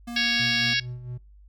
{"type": "tone", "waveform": "square", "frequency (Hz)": 236.9, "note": "A#3", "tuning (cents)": 28, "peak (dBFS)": -33, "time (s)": [0.07, 0.74], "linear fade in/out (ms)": 10}
{"type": "harmonic tone", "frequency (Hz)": 554.4, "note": "C#5", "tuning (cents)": 0, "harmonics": [3, 4, 5, 6, 7, 8, 9, 10], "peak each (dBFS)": [-27, -28, -29, -30, -30, -31, -32, -32], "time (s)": [0.16, 0.8], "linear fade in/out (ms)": 5}
{"type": "tone with tremolo", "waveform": "triangle", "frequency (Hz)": 123.47, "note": "B2", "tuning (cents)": 0, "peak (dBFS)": -29, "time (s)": [0.39, 1.18], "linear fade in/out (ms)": 10, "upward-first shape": "sine", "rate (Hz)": 4.4, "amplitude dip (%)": 60}
{"effects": ["noise-tail reverb RT60 0.3 s tail -24 dB re dry", "added 50 Hz sine -48 dBFS peak until 1.48 s"]}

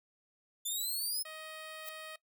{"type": "exponential sweep", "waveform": "10% pulse", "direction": "up", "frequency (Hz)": [3500, 5210], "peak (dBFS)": -27, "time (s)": [0.65, 1.23], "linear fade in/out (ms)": 10}
{"type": "tone", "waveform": "10% pulse", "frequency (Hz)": 628, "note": "D#5", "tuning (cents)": 16, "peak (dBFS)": -36, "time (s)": [1.25, 2.16], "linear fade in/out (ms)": 5}
{"type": "noise with exponential growth", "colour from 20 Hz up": "violet", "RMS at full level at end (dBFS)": -40, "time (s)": [1.78, 1.89], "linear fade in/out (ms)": 0, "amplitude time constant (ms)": 22}
{"effects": ["noise-tail reverb RT60 0.1 s tail -18 dB re dry"]}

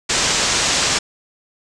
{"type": "low-pass noise", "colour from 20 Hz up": "white", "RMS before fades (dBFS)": -18, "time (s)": [0.09, 0.99], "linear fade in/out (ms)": 10, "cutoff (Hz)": 7800, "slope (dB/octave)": 48, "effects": []}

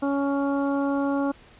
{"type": "harmonic tone", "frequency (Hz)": 279.3, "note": "C#4", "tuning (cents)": 13, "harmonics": [1, 2, 3, 4, 5], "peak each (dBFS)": [-23, -29, -33, -35, -37], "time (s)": [0.02, 1.32], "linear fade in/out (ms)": 10, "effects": ["pink hiss -52 dBFS RMS until 1.59 s", "resampled to 8000 Hz"]}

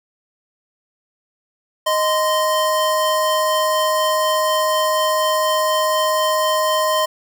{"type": "tone pair together", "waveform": "square", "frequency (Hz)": [622.3, 1035.8], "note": ["D#5", "C6"], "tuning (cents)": [0, -18], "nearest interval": "major sixth", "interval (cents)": 882, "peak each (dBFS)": -19, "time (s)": [1.86, 7.06], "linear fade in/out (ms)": 10, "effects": []}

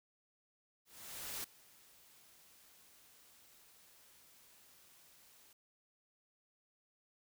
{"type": "noise with ADSR envelope", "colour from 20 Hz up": "white", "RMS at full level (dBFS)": -42, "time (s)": [0.85, 5.53], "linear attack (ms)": 590, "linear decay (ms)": 4, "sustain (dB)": -22, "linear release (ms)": 4, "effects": []}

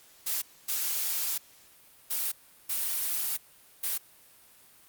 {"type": "noise bursts at uneven times", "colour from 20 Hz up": "blue", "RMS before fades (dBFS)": -30, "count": 5, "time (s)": [[0.26, 0.42], [0.68, 1.38], [2.1, 2.32], [2.69, 3.37], [3.83, 3.98]], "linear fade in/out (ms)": 10, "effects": ["white hiss -57 dBFS RMS until 4.88 s", "Opus 48 kbps"]}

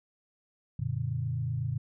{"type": "chord", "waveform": "sine", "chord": "Gb augmented", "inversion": "none", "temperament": "equal with one note detuned", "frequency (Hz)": [92.5, 119.26, 146.83], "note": ["Gb2", "Bb2", "D3"], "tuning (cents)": [0, 40, 0], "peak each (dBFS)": [-37, -31, -34], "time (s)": [0.79, 1.78], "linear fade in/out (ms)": 5, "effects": []}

